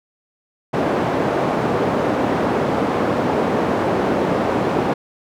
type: band-pass noise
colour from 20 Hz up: white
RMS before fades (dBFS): -19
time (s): 0.73-4.94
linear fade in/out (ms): 10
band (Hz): 150 to 640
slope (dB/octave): 12
effects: none